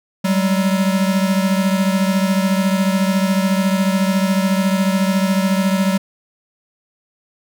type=beating tone pair; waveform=square; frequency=189.5 / 203.5 Hz; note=F#3 / G#3; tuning=+42 / -35 cents; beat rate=14 Hz; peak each=-16 / -21 dBFS; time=0.24-5.98 s; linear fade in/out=10 ms; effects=none